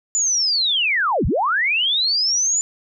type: linear two-way sweep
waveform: sine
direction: down then up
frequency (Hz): 7080 to 36.71 to 7080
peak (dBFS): -16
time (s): 0.15-2.61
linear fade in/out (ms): 0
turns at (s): 1.26
effects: none